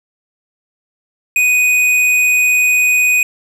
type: tone with hard clipping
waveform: sine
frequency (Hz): 2489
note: D#7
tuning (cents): 0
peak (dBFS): -11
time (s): 1.36-3.23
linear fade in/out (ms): 2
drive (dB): 10
effects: none

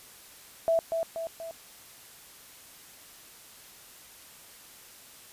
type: tone with echo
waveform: sine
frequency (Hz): 659.3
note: E5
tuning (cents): 0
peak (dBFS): -21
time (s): 0.68-0.79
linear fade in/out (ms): 0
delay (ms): 240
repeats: 3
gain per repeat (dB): -5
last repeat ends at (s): 1.51
effects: white hiss -51 dBFS RMS until 5.32 s + resampled to 32000 Hz

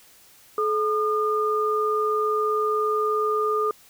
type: tone pair together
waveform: sine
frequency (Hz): 429.2 / 1214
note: A4 / D#6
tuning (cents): -43 / -43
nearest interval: octave + tritone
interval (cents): 1800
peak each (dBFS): -23 / -23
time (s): 0.58-3.71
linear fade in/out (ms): 2
effects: white hiss -53 dBFS RMS until 3.89 s

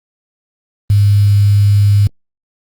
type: tone with quantisation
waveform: sine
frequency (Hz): 101.7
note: G#2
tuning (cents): -36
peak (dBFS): -6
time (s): 0.9-2.07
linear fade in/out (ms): 0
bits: 5
effects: Opus 32 kbps

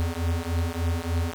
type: beating tone pair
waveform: square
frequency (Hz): 82.41 / 85.81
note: E2 / F2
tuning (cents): 0 / -30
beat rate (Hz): 3.4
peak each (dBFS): -28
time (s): 0-1.34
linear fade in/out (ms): 0
effects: none

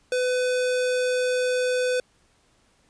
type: tone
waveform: square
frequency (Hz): 502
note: B4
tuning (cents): +28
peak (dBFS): -22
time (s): 0.12-2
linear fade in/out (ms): 2
effects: pink hiss -63 dBFS RMS until 2.89 s + resampled to 22050 Hz

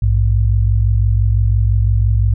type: tone pair together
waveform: sine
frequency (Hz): 57.94 / 103.83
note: A#1 / G#2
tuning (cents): -10 / 0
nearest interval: minor seventh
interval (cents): 1010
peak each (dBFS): -13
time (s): 0.02-2.34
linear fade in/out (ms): 5
effects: none

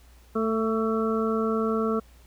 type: harmonic tone with a mistuned harmonic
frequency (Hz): 222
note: A3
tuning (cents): +16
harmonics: 1 / 2 / 3 / 5 / 6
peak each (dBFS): -26 / -26 / -36 / -34 / -32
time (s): 0.35-2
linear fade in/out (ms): 10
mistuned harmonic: 5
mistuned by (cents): +27
effects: added 60 Hz sine -51 dBFS peak until 2.26 s + pink hiss -59 dBFS RMS until 2.26 s

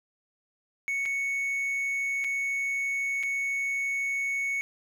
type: tone with dropouts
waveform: triangle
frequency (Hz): 2217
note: C#7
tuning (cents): 0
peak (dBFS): -25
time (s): 0.88-4.61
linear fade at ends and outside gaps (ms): 0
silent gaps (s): 1.055-1.059 / 2.241-2.245 / 3.229-3.234
effects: none

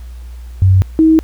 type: tone pair in turn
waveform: sine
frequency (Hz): 94.4 / 318.8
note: F#2 / D#4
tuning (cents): +35 / +42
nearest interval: octave + major sixth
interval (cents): 2107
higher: second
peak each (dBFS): -5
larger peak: neither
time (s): 0.62-0.82 / 0.99-1.19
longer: neither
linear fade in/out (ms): 0
effects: added 60 Hz sine -27 dBFS peak until 1.23 s + pink hiss -48 dBFS RMS until 1.23 s

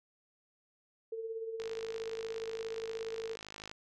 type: tone with tremolo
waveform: sine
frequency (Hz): 450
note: A4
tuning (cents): +39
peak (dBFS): -35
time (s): 1.12-3.36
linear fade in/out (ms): 5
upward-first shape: sine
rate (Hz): 17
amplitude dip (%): 50
type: click train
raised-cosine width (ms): 0.2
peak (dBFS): -28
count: 112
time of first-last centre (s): 1.6-3.714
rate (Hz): 52.5
effects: none

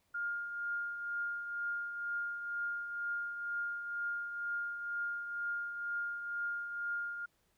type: tone with tremolo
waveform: sine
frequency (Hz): 1411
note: F6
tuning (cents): +17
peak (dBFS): -33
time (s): 0.14-7.26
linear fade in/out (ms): 10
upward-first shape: triangle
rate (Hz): 2.1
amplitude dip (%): 55
effects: pink hiss -75 dBFS RMS until 7.57 s

